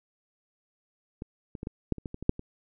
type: clicks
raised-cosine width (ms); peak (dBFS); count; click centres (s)
3; -23 / -25 / -23 / -20 / -12 / -27 / -22 / -24 / -24 / -7 / -25; 11; 1.221 / 1.552 / 1.631 / 1.671 / 1.923 / 1.983 / 2.058 / 2.144 / 2.226 / 2.294 / 2.394
effects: none